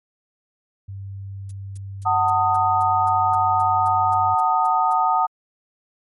sine tone, 98 Hz, G2, in tune, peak -30 dBFS, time 0.88-4.35 s, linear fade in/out 10 ms
violet noise bursts, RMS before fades -40 dBFS, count 14, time 1.49-4.932 s, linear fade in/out 5 ms, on 23 ms, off 240 ms
sine chord, D# diminished, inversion first, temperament just, 746.7 / 896 / 1244.5 Hz, F#5 / A5 / D#6, +16 / +31 / 0 cents, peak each -20 dBFS, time 2.05-5.27 s, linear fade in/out 20 ms
effects MP3 48 kbps

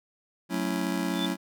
square chord, F# minor seventh, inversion none, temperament just, 185 / 222 / 277.5 / 333 Hz, F#3 / A3 / C#4 / E4, 0 / +16 / +2 / +18 cents, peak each -32 / -35 / -33 / -34 dBFS, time 0.49-1.37 s, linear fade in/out 50 ms
sine tone with exponential growth, 3517 Hz, A7, 1 cent flat, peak -27 dBFS, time 1-1.26 s, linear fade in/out 5 ms, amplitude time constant 55 ms
effects none

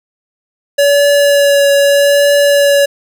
square tone with vibrato, 568 Hz, C#5, 42 cents sharp, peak -7 dBFS, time 0.78-2.86 s, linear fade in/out 10 ms, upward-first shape triangle, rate 0.8 Hz, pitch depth 16 cents each way, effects none

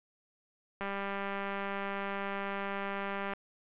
click train, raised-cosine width 0.5 ms, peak -22 dBFS, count 501, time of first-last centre 0.81-3.335 s, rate 198 Hz, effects resampled to 8000 Hz + 9-bit

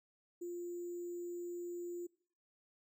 sine tone with sample-and-hold, 349.2 Hz, F4, in tune, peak -40 dBFS, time 0.41-2.07 s, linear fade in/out 10 ms, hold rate 7350 Hz, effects noise-tail reverb RT60 0.6 s tail -24 dB re dry

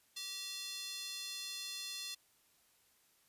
square tone with high-pass filter, 386.5 Hz, G4, 24 cents flat, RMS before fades -44 dBFS, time 0.16-2.15 s, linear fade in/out 10 ms, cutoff 3900 Hz, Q 2.2, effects white hiss -71 dBFS RMS until 3.28 s + resampled to 32000 Hz

